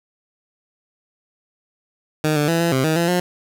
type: tone with pitch steps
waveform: 15% pulse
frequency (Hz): 154 / 148 / 166.6 / 169.1 / 131.7 / 158.1 / 169.9 / 178.5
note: D#3 / D3 / E3 / E3 / C3 / D#3 / F3 / F3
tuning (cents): -17 / +14 / +19 / +44 / +12 / +28 / -47 / +38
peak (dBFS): -10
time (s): 2.24-3.2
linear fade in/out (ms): 2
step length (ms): 120
effects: none